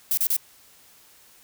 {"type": "noise bursts", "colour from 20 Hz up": "violet", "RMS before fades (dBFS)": -22, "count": 3, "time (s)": [0.11, 0.366], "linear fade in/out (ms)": 2, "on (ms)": 64, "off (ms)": 32, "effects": ["white hiss -54 dBFS RMS until 1.43 s"]}